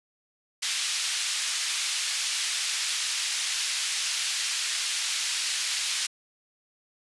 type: band-pass noise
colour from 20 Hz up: white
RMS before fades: -29 dBFS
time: 0.62-6.07 s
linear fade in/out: 10 ms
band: 2200 to 6200 Hz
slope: 12 dB/octave
effects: resampled to 24000 Hz